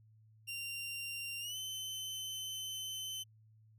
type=tone with pitch glide; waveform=sawtooth; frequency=2773 to 3059 Hz; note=F7 to G7; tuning=-13 to -43 cents; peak=-37 dBFS; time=0.47-3.24 s; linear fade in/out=20 ms; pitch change=+170 cents; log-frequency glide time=1.4-1.57 s; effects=added 109 Hz sine -61 dBFS peak until 3.78 s